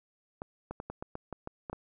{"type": "clicks", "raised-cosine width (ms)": 1, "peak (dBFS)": -24, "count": 10, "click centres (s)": [0.419, 0.71, 0.801, 0.9, 1.025, 1.154, 1.327, 1.474, 1.698, 1.73], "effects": []}